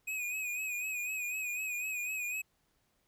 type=tone with vibrato; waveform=square; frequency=2500 Hz; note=D#7; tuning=8 cents sharp; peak=-35 dBFS; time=0.07-2.42 s; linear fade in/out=10 ms; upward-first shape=sine; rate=4 Hz; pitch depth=54 cents each way; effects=pink hiss -75 dBFS RMS until 3.07 s